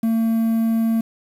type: tone with quantisation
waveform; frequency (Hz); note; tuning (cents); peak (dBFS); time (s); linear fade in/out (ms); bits
triangle; 226.1; A3; +47; -14; 0.03-1.01; 5; 7
effects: none